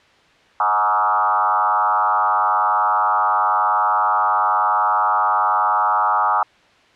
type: tone with frequency modulation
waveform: sine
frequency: 1046.5 Hz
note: C6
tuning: in tune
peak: -14 dBFS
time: 0.6-6.43 s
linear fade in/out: 2 ms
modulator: 101 Hz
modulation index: 2.9
effects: white hiss -52 dBFS RMS until 6.95 s + low-pass 3000 Hz 12 dB/octave